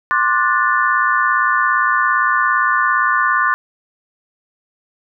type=chord; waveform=sine; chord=D dominant seventh; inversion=third; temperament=just; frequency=1057.2 / 1174.7 / 1468.3 / 1762 Hz; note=C6 / D6 / F#6 / A6; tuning=+18 / 0 / -14 / +2 cents; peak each=-18 dBFS; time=0.11-3.54 s; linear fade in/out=0 ms; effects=none